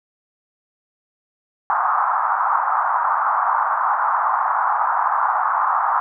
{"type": "band-pass noise", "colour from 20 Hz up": "white", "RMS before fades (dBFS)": -19, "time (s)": [1.7, 6], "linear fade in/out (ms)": 0, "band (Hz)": [790, 1300], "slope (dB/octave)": 48, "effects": []}